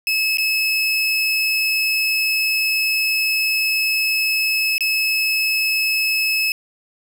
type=tone with dropouts; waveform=30% pulse; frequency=2591 Hz; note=E7; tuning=30 cents flat; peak=-14 dBFS; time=0.07-6.52 s; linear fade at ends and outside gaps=1 ms; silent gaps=0.372-0.383 / 4.781-4.807 s; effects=none